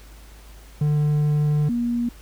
triangle / sine tone pair in turn, 149 / 238.2 Hz, D3 / A#3, +25 / +38 cents, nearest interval minor sixth, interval 813 cents, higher second, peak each -15 / -20 dBFS, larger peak first, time 0.81-1.69 / 1.69-2.09 s, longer first, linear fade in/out 5 ms, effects added 52 Hz sine -42 dBFS peak until 2.21 s + pink hiss -50 dBFS RMS until 2.21 s

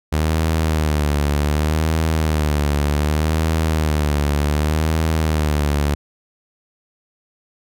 sawtooth tone with vibrato, 76.3 Hz, D#2, 33 cents flat, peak -12 dBFS, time 0.12-5.95 s, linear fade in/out 10 ms, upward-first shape sine, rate 0.66 Hz, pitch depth 85 cents each way, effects none

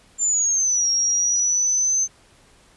sine linear two-way sweep, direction down then up, 7260 to 5588 to 6240 Hz, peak -17 dBFS, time 0.18-2.08 s, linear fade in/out 50 ms, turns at 0.9 s, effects pink hiss -54 dBFS RMS until 2.76 s + resampled to 24000 Hz

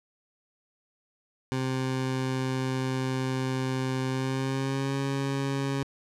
20% pulse tone with pitch glide, 130.7 to 137.28 Hz, C3 to C#3, -1 to -16 cents, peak -22 dBFS, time 1.52-5.83 s, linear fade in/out 0 ms, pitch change +85 cents, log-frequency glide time 4.08-4.97 s, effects low-pass 8000 Hz 12 dB/octave

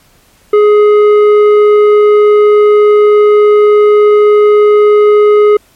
sine tone with tanh clipping, 418.3 Hz, G#4, 12 cents sharp, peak -4 dBFS, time 0.53-5.57 s, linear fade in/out 5 ms, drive 9 dB, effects pink hiss -47 dBFS RMS until 5.75 s + MP3 64 kbps

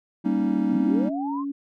triangle chord, Eb dominant seventh, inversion first, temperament equal, 196 / 233.1 / 277.2 / 311.1 Hz, G3 / Bb3 / Db4 / Eb4, 0 / 0 / 0 / 0 cents, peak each -24 dBFS, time 0.24-1.1 s, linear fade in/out 20 ms
sine tone with pitch glide, 254.7 to 281 Hz, C4 to C#4, -46 to +24 cents, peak -26 dBFS, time 0.68-1.52 s, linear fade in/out 10 ms, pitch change +170 cents, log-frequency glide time 0.79-0.95 s
sine linear sweep, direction up, 103.7 to 1100 Hz, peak -30 dBFS, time 0.71-1.45 s, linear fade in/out 50 ms
effects none

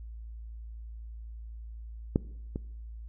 clicks, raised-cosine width 3 ms, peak -10 / -21 dBFS, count 2, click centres 2.159 / 2.559 s, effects noise-tail reverb RT60 0.8 s tail -21 dB re dry + added 56 Hz sine -40 dBFS peak until 3.08 s

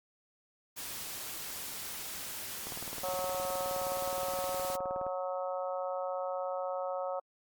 white noise, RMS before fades -41 dBFS, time 0.76-4.77 s, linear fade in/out 20 ms
click train, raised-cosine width 1 ms, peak -29 dBFS, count 47, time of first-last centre 2.67-5.066 s, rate 19.2 Hz
harmonic tone, 183.6 Hz, F#3, 13 cents flat, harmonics 3 / 4 / 5 / 6 / 7, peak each -35 / -39 / -44 / -46 / -43 dBFS, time 3.03-7.2 s, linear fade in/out 10 ms
effects Opus 48 kbps

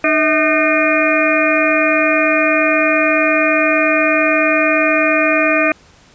harmonic tone with a mistuned harmonic, 304.8 Hz, D#4, 36 cents flat, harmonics 1 / 2 / 4 / 5 / 6 / 7 / 8, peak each -18 / -16 / -20 / -22 / -22 / -24 / -16 dBFS, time 0.04-5.72 s, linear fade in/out 2 ms, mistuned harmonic 2, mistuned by +85 cents, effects pink hiss -47 dBFS RMS until 6.14 s + resampled to 16000 Hz

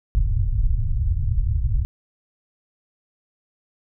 pink low-pass noise, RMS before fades -20 dBFS, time 0.15-1.85 s, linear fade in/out 0 ms, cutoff 120 Hz, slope 48 dB/octave, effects none

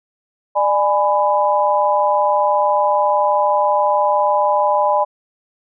sine chord, G# diminished, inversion second, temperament just, 598 / 830.6 / 996.7 Hz, D5 / G#5 / B5, +31 / 0 / +16 cents, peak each -17 dBFS, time 0.55-5.05 s, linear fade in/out 20 ms, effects none

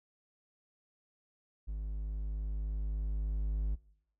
triangle tone with level ramp, 51.7 Hz, G#1, 7 cents flat, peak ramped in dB -33 to -27 dBFS, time 1.67-3.76 s, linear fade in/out 20 ms, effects noise-tail reverb RT60 0.7 s tail -22 dB re dry

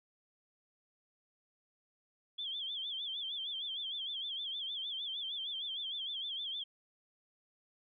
sine tone with vibrato, 3322 Hz, G#7, in tune, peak -37 dBFS, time 2.38-6.64 s, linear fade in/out 10 ms, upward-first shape sine, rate 6.5 Hz, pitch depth 120 cents each way, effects none

